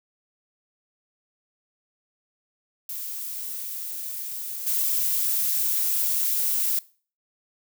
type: noise with level steps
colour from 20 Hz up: violet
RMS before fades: -33 / -24 dBFS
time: 2.89-6.79 s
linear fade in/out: 2 ms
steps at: 4.66 s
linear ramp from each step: 10 ms
effects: noise-tail reverb RT60 0.4 s tail -21 dB re dry